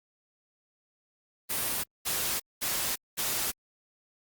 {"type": "noise bursts", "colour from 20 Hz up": "white", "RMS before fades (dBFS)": -30, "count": 4, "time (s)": [1.49, 3.52], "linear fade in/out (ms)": 20, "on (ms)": 350, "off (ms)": 210, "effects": ["Opus 32 kbps"]}